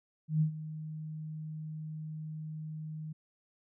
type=tone with ADSR envelope; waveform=sine; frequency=155.56 Hz; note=D#3; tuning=in tune; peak=-23 dBFS; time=0.28-3.13 s; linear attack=130 ms; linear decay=99 ms; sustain=-15 dB; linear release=10 ms; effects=none